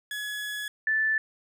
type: tone pair in turn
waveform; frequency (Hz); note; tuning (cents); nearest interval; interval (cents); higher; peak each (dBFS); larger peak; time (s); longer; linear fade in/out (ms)
30% pulse / sine; 1691 / 1756.3; G#6 / A6; +31 / -4; minor second; 65; second; -29 / -22; second; 0.11-0.68 / 0.87-1.18; first; 2
effects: none